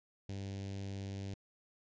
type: tone with notch filter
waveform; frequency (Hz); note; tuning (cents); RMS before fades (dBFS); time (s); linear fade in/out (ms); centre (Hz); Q
sawtooth; 98.2; G2; +4; -42; 0.29-1.34; 0; 1200; 0.61
effects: resampled to 16000 Hz